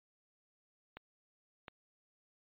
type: clicks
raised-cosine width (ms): 0.3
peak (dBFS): -29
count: 2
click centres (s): 0.97 / 1.682
effects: resampled to 8000 Hz